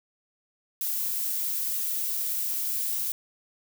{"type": "noise", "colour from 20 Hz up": "violet", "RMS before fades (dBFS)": -29, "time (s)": [0.81, 3.12], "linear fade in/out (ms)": 2, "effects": []}